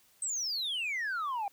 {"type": "exponential sweep", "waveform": "sine", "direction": "down", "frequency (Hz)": [8372, 775], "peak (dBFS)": -29, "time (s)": [0.22, 1.48], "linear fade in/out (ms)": 2, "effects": ["tanh soft clip ceiling -30 dBFS", "white hiss -65 dBFS RMS until 1.52 s"]}